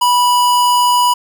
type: tone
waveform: square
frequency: 981 Hz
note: B5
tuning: 12 cents flat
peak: -10 dBFS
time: 0.01-1.14 s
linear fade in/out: 10 ms
effects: none